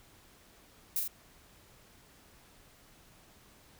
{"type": "noise with echo", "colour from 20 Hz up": "violet", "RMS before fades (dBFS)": -31, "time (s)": [0.96, 1], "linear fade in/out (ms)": 2, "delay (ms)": 39, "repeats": 2, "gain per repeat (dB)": -3, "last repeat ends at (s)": 1.078, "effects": ["pink hiss -60 dBFS RMS until 3.79 s"]}